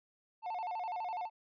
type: tone with vibrato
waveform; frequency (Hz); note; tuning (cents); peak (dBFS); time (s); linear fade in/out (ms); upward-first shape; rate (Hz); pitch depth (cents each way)
triangle; 799; G5; +33; -34; 0.42-1.3; 50; square; 12; 180
effects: resampled to 11025 Hz